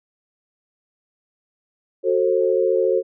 sine chord, F# diminished, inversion none, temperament just, 370 / 444 / 532.8 Hz, F#4 / A4 / C5, 0 / +16 / +31 cents, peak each -20 dBFS, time 2.03-3.03 s, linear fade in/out 50 ms, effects none

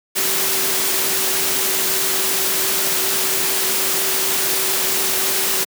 sine tone in noise, 382.5 Hz, G4, 42 cents flat, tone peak -30 dBFS, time 0.15-5.65 s, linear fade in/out 20 ms, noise white, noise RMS -19 dBFS, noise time 0.15-5.65 s, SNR -14 dB, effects high-pass 150 Hz 12 dB/octave

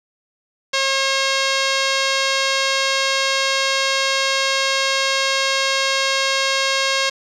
5% pulse tone, 540 Hz, C#5, 45 cents flat, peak -4 dBFS, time 0.73-7.1 s, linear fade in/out 10 ms, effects low-pass 6000 Hz 12 dB/octave + 7-bit

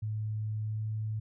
sine tone with pitch glide, 107.7 to 108.57 Hz, A2 to A2, -37 to -23 cents, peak -31 dBFS, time 0.02-1.2 s, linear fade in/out 10 ms, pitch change +14 cents, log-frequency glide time 0.62-0.83 s, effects none

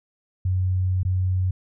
sine tone with dropouts, 92.5 Hz, F#2, in tune, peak -19 dBFS, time 0.45-1.51 s, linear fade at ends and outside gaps 5 ms, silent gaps 1.032-1.05 s, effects none

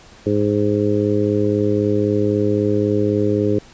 harmonic tone, 103.83 Hz, G#2, in tune, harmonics 1 / 2 / 3 / 4 / 5, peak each -22 / -23 / -20 / -19 / -24 dBFS, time 0.26-3.59 s, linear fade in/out 5 ms, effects pink hiss -45 dBFS RMS until 3.73 s + resampled to 16000 Hz

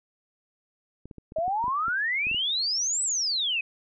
clicks, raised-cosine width 3 ms, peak -29 dBFS, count 12, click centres 1.056 / 1.112 / 1.183 / 1.321 / 1.386 / 1.48 / 1.641 / 1.681 / 1.882 / 2.269 / 2.314 / 2.346 s
sine exponential two-way sweep, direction up then down, 620 to 8090 to 2482 Hz, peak -24 dBFS, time 1.36-3.61 s, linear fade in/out 5 ms, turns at 3.03 s
effects none

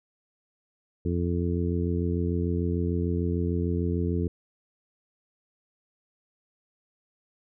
harmonic tone, 86.7 Hz, F2, 12 cents flat, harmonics 1 / 2 / 3 / 4 / 5, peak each -27 / -30 / -32 / -33 / -34 dBFS, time 1.05-4.28 s, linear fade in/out 5 ms, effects none

